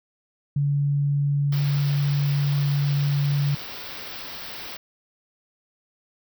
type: tone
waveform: sine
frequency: 142.8 Hz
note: D3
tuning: 48 cents flat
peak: -19 dBFS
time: 0.56-3.55 s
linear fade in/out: 5 ms
type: band-stop noise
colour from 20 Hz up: white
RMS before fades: -36 dBFS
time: 1.52-4.77 s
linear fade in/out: 5 ms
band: 5600 to 16000 Hz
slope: 96 dB/octave
effects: none